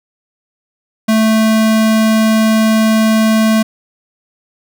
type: tone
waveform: square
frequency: 220 Hz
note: A3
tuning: in tune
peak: -9 dBFS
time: 1.08-3.63 s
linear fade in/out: 10 ms
effects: none